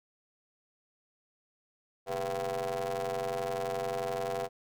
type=ring-modulated tone; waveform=30% pulse; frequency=91.5 Hz; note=F#2; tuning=19 cents flat; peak=-26 dBFS; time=2.06-4.49 s; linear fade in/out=50 ms; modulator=584 Hz; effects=none